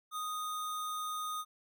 sine tone with sample-and-hold, 1244.5 Hz, D#6, in tune, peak -35 dBFS, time 0.11-1.45 s, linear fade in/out 50 ms, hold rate 4900 Hz, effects none

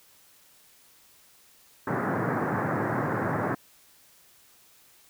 pink band-pass noise, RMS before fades -28 dBFS, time 1.87-3.55 s, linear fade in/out 5 ms, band 110 to 1800 Hz, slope 48 dB/octave, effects white hiss -58 dBFS RMS until 5.09 s

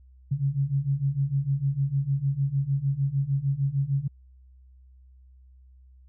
sine beating tone pair, 134.8 / 141.4 Hz, C#3 / C#3, -48 / +35 cents, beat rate 6.6 Hz, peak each -27 / -25 dBFS, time 0.31-4.08 s, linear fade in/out 10 ms, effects added 64 Hz sine -50 dBFS peak until 6.08 s

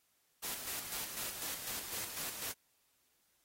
white noise with tremolo, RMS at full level -40 dBFS, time 0.42-2.53 s, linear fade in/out 20 ms, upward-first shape square, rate 4 Hz, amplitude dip 45%, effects white hiss -75 dBFS RMS until 3.44 s + AAC 48 kbps

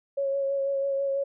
sine tone with vibrato, 551 Hz, C#5, 11 cents flat, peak -24 dBFS, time 0.17-1.24 s, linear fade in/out 10 ms, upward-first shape sine, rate 6.1 Hz, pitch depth 19 cents each way, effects none

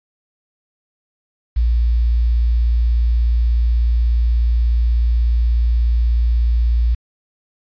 sine tone with quantisation, 58.27 Hz, A#1, in tune, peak -12 dBFS, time 1.56-6.95 s, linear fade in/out 10 ms, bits 7, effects resampled to 11025 Hz

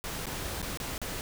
pink noise with dropouts, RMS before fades -36 dBFS, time 0.04-1.21 s, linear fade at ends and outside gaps 0 ms, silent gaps 0.257-0.267 / 0.617-0.627 / 0.773-0.801 / 0.979-1.016 s, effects none

